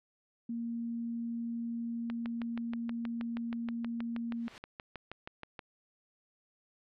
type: tone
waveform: sine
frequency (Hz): 233.1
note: A#3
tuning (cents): 0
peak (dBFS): -34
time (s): 0.49-4.48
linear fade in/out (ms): 5
type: click train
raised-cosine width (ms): 0.3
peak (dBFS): -25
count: 23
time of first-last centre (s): 2.1-5.592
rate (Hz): 6.3
type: noise with exponential growth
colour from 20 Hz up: white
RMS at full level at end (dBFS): -41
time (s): 4.29-4.58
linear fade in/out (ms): 1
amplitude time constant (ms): 62
effects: low-pass 3000 Hz 12 dB/octave